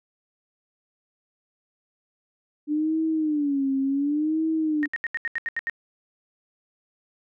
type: tone with vibrato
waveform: sine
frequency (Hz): 293.7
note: D4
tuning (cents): 0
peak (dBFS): -21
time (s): 2.67-4.88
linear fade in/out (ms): 50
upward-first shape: sine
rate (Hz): 0.69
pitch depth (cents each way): 150
type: tone bursts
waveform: sine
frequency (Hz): 1853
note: A#6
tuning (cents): -11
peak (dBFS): -24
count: 9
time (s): 4.83-5.697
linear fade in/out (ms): 0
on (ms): 27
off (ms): 78
effects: none